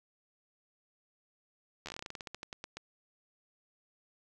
slowing click train, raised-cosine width 0.2 ms, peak -24 dBFS, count 19, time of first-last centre 1.86-2.77 s, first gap 12 ms, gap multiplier 1.15, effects none

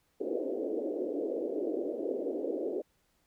pink band-pass noise, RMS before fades -34 dBFS, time 0.2-2.82 s, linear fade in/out 10 ms, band 290 to 560 Hz, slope 48 dB/octave, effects pink hiss -73 dBFS RMS until 3.26 s

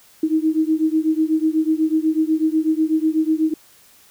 sine beating tone pair, 312.2 / 320.3 Hz, D#4 / E4, +6 / -50 cents, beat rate 8.1 Hz, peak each -18 / -19 dBFS, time 0.23-3.54 s, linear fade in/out 5 ms, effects white hiss -51 dBFS RMS until 4.1 s

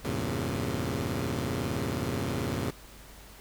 15% pulse chord, E diminished seventh, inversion none, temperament equal with one note detuned, 82.41 / 98 / 116.54 / 136.21 Hz, E2 / G2 / Bb2 / Db3, 0 / 0 / 0 / -30 cents, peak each -29 / -30 / -28 / -28 dBFS, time 0.04-2.71 s, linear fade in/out 10 ms, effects added 50 Hz sine -51 dBFS peak until 3.4 s + pink hiss -51 dBFS RMS until 3.4 s

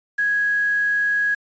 sine tone with quantisation, 1661.2 Hz, G#6, in tune, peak -17 dBFS, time 0.18-1.35 s, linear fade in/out 10 ms, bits 7, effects resampled to 16000 Hz

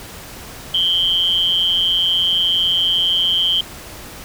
sine tone with amplitude modulation, 3136 Hz, G7, in tune, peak -10 dBFS, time 0.74-3.61 s, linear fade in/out 5 ms, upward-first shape sine, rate 176 Hz, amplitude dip 80%, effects pink hiss -35 dBFS RMS until 4.24 s

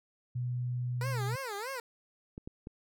sine tone, 123.47 Hz, B2, in tune, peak -31 dBFS, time 0.35-1.36 s, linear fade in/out 10 ms
15% pulse tone with vibrato, 466.2 Hz, A#4, in tune, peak -30 dBFS, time 1.01-1.8 s, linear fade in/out 2 ms, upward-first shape sine, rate 3.2 Hz, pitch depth 270 cents each way
clicks, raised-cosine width 3 ms, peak -29 dBFS, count 3, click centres 2.379 / 2.475 / 2.671 s
effects none

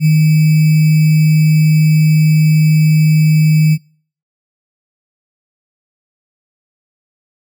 sine tone with sample-and-hold, 155.56 Hz, D#3, in tune, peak -6 dBFS, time 0-3.78 s, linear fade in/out 50 ms, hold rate 2450 Hz, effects noise-tail reverb RT60 0.5 s tail -26 dB re dry

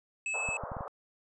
square tone, 2600 Hz, E7, 24 cents flat, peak -32 dBFS, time 0.26-0.57 s, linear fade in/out 2 ms
pink band-pass noise, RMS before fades -41 dBFS, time 0.34-0.88 s, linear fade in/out 0 ms, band 490 to 1300 Hz, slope 48 dB/octave
clicks, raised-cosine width 5 ms, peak -28 dBFS, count 5, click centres 0.489 / 0.637 / 0.718 / 0.768 / 0.808 s
effects resampled to 22050 Hz

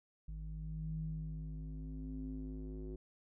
square tone with low-pass filter sweep, 52.3 Hz, G#1, 13 cents sharp, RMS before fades -43 dBFS, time 0.28-2.96 s, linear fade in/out 5 ms, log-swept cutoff 120 to 350 Hz, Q 5.8, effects none

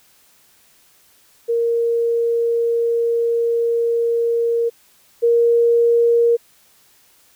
sine tone pair in turn, 466.2 / 468.9 Hz, A#4 / A#4, 0 / +10 cents, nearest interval unison, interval 10 cents, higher second, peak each -15 / -11 dBFS, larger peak second, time 1.48-4.7 / 5.22-6.37 s, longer first, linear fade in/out 20 ms, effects white hiss -54 dBFS RMS until 7.35 s

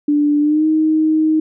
sine tone with pitch glide, 293.7 to 313 Hz, D4 to D#4, 0 to +10 cents, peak -11 dBFS, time 0.08-1.4 s, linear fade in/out 5 ms, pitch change +110 cents, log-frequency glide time 0.4-0.66 s, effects none

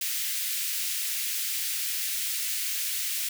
white high-pass noise, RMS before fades -30 dBFS, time 0.01-3.29 s, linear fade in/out 5 ms, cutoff 1900 Hz, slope 24 dB/octave, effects none

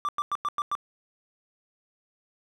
triangle tone bursts, 1174.7 Hz, D6, in tune, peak -23 dBFS, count 6, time 0.05-0.752 s, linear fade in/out 0 ms, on 37 ms, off 96 ms, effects none

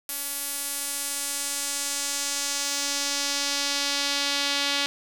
sawtooth tone with band-pass filter sweep, 282.6 Hz, C#4, 34 cents sharp, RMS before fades -28 dBFS, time 0.09-4.86 s, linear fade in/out 0 ms, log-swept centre 12000 to 3800 Hz, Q 1.5, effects 8-bit

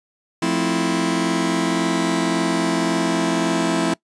sawtooth chord, F major seventh, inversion none, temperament just, 174.61 / 218.3 / 261.9 / 327.4 Hz, F3 / A3 / C4 / E4, 0 / -13 / +2 / -12 cents, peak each -20 / -22 / -20 / -17 dBFS, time 0.42-3.94 s, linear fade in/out 5 ms, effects noise-tail reverb RT60 0.1 s tail -22 dB re dry + resampled to 22050 Hz

